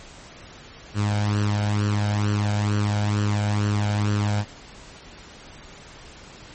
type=tone with flanger; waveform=sawtooth; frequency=103.83 Hz; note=G#2; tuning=in tune; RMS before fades=-22 dBFS; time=0.94-4.45 s; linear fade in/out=50 ms; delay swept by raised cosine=0.67 to 1.34 ms; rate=2.2 Hz; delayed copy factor=+0.65; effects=pink hiss -44 dBFS RMS until 6.54 s + MP3 32 kbps